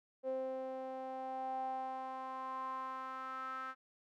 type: tone with band-pass filter sweep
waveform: sawtooth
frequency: 261.6 Hz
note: C4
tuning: in tune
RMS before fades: -42 dBFS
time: 0.23-3.75 s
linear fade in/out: 50 ms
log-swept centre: 540 to 1400 Hz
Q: 7.1
effects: none